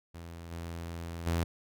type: tone with level steps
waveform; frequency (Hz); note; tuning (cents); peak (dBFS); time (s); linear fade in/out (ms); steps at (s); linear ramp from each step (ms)
sawtooth; 84.2; E2; +37; -39 / -34 / -24; 0.14-1.44; 10; 0.51 / 1.26; 10
effects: none